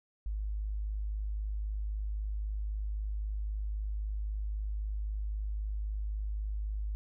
sine tone, 51.9 Hz, G#1, in tune, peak -32 dBFS, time 0.26-6.95 s, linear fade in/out 0 ms, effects none

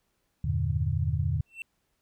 sine chord, E half-diminished seventh, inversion none, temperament equal, 82.41 / 98 / 116.54 / 146.83 Hz, E2 / G2 / Bb2 / D3, 0 / 0 / 0 / 0 cents, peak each -29 / -31 / -31 / -30 dBFS, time 0.44-1.41 s, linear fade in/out 5 ms
triangle tone with exponential growth, 2690 Hz, E7, 34 cents sharp, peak -30 dBFS, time 1.46-1.62 s, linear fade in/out 1 ms, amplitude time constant 33 ms
effects pink hiss -75 dBFS RMS until 2.01 s

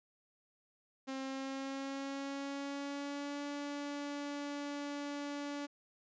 sawtooth tone with pitch glide, 266.7 to 287.5 Hz, C4 to D4, +33 to -37 cents, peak -35 dBFS, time 1.07-5.67 s, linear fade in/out 20 ms, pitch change +130 cents, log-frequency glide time 1.21-3.43 s, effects resampled to 16000 Hz

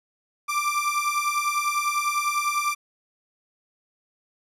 30% pulse beating tone pair, 1174.7 / 1184.7 Hz, D6 / D6, 0 / +15 cents, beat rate 10 Hz, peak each -23 dBFS, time 0.48-2.75 s, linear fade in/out 20 ms, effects resampled to 32000 Hz

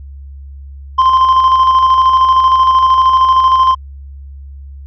triangle tone with tremolo, 1044 Hz, C6, 4 cents flat, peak -3 dBFS, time 0.98-3.75 s, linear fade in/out 10 ms, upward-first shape square, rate 13 Hz, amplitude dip 35%, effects added 69 Hz sine -28 dBFS peak until 4.86 s + resampled to 11025 Hz

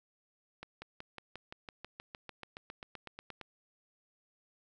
accelerating click train, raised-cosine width 0.3 ms, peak -28 dBFS, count 20, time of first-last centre 0.63-3.413 s, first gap 190 ms, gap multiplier 0.97, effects none

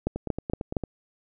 two click trains, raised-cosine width 2 ms, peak -11 / -17 dBFS, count 4 / 7, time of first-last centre 0.07-0.768 / 0.16-0.837 s, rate 4.3 / 8.86 Hz, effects none

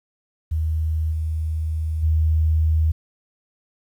sine tone with level steps, 79 Hz, D#2, 27 cents sharp, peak -19 / -21 / -15 dBFS, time 0.51-2.92 s, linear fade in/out 10 ms, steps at 1.11 / 2.02 s, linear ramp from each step 20 ms, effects 9-bit

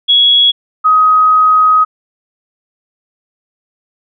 sine tone pair in turn, 3344 / 1259.8 Hz, G#7 / D#6, +11 / +21 cents, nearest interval octave + perfect fourth, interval 1690 cents, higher first, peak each -5 dBFS, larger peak neither, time 0.08-0.52 / 0.84-1.85 s, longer second, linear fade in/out 20 ms, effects none

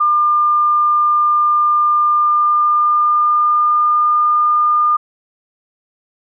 sine tone with pitch glide, 1200 to 1209.7 Hz, D6 to D#6, +37 to -49 cents, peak -10 dBFS, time 0-4.97 s, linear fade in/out 10 ms, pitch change +14 cents, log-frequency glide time 2.16-4.04 s, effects none

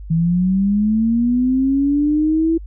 sine linear sweep, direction up, 160 to 331.4 Hz, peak -13 dBFS, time 0.1-2.58 s, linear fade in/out 10 ms, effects added 50 Hz sine -30 dBFS peak until 2.66 s

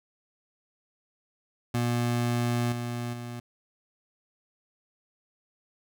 25% pulse tone with level steps, 120 Hz, B2, 49 cents flat, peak -21 / -27 / -32 dBFS, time 1.74-3.4 s, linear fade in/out 5 ms, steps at 2.72 / 3.13 s, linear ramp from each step 5 ms, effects none

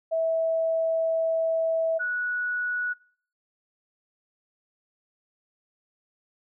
sine tone pair in turn, 652 / 1468.3 Hz, E5 / F#6, -19 / -14 cents, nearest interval octave + major second, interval 1405 cents, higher second, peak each -22 / -25 dBFS, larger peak first, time 0.11-1.99 / 1.99-2.94 s, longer first, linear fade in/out 20 ms, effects noise-tail reverb RT60 0.5 s tail -22 dB re dry

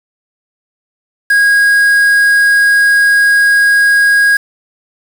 triangle tone with quantisation, 1641 Hz, G#6, 21 cents flat, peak -4 dBFS, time 1.3-4.37 s, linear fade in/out 5 ms, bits 4, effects none

